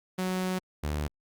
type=tone pair in turn; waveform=sawtooth; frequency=185 / 74.57 Hz; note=F#3 / D2; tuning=0 / +27 cents; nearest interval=octave + major third; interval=1573 cents; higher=first; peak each=-24 / -25 dBFS; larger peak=first; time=0.18-0.59 / 0.83-1.08 s; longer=first; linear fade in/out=10 ms; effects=Opus 48 kbps